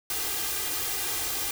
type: noise with comb filter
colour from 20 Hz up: white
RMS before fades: -30 dBFS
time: 0.1-1.51 s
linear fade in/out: 2 ms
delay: 2.5 ms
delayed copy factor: +1
effects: none